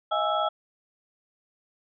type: tone cluster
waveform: sine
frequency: 634 / 696 / 828 / 1319 / 3329 Hz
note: D#5 / F5 / G#5 / E6 / G#7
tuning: +32 / -6 / -5 / +1 / +3 cents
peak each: -28 / -33 / -29 / -27 / -35 dBFS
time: 0.11-0.49 s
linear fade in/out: 10 ms
effects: none